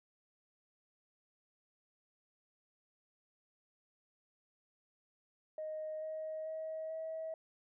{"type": "tone with pitch steps", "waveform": "sine", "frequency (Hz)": [622.3, 628.8, 635.4, 642], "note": ["D#5", "D#5", "D#5", "E5"], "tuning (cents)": [0, 18, 36, -46], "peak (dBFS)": -38, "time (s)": [5.58, 7.34], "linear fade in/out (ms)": 2, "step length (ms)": 440, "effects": ["tanh soft clip ceiling -34 dBFS"]}